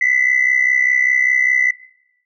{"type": "tone pair together", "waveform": "sine", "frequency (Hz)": [1976, 2041], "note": ["B6", "C7"], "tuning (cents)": [0, -44], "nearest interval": "minor second", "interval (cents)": 56, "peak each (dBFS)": -14, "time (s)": [0.01, 1.71], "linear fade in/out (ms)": 5, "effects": ["noise-tail reverb RT60 0.9 s tail -22 dB re dry", "tanh soft clip ceiling -6 dBFS"]}